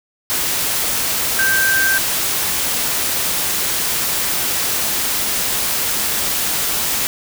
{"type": "tone in noise", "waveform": "sine", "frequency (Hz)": 1568, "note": "G6", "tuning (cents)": 0, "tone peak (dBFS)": -14, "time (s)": [1.39, 1.98], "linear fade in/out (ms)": 0, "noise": "white", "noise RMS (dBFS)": -19, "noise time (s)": [0.3, 7.07], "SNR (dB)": 2, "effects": []}